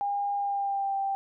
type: tone with pitch glide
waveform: sine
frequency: 808 to 785.5 Hz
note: G#5 to G5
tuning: -48 to +3 cents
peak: -26 dBFS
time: 0.01-1.15 s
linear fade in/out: 0 ms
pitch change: -49 cents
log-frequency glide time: 0.35-0.95 s
effects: none